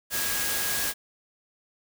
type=tone in noise; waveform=sine; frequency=1646 Hz; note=G#6; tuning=16 cents flat; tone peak=-35 dBFS; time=0.1-0.94 s; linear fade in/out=50 ms; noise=white; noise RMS=-28 dBFS; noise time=0.1-0.94 s; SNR=-10 dB; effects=none